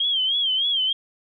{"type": "tone with vibrato", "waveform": "sine", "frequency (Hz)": 3198, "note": "G7", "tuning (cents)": 34, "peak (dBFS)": -19, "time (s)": [0, 0.93], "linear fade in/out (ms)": 5, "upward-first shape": "sine", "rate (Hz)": 3.3, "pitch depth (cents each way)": 100, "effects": []}